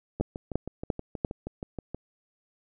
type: two click trains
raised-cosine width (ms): 2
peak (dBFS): -12 / -21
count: 4 / 12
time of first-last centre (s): 0.21-1.248 / 0.2-1.946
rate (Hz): 2.89 / 6.3
effects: none